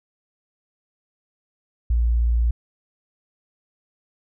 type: tone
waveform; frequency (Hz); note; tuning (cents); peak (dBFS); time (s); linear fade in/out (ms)
sine; 58.3; A#1; +1; -16; 1.9-2.51; 5
effects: none